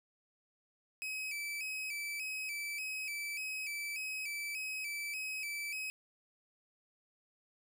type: tone with vibrato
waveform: 40% pulse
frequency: 2428 Hz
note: D#7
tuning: 43 cents flat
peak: -37 dBFS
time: 1.02-5.9 s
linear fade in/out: 0 ms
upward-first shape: square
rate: 1.7 Hz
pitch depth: 80 cents each way
effects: none